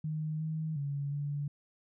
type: tone with pitch steps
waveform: sine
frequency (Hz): 155 / 157.7 / 141.8 / 144.4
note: D#3 / D#3 / C#3 / D3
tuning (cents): -6 / +24 / +40 / -29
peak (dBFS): -32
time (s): 0.04-1.48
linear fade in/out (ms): 5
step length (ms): 360
effects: none